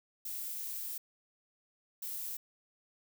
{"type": "noise bursts at uneven times", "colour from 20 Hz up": "violet", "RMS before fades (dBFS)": -40, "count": 2, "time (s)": [[0.25, 0.98], [2.02, 2.37]], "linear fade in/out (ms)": 5, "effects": []}